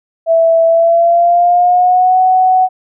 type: tone with pitch glide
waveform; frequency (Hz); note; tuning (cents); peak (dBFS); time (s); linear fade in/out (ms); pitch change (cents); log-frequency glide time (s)
sine; 659.3 to 744.3; E5 to F#5; 0 to +10; -6; 0.26-2.69; 50; +210; 0.66-2.19
effects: none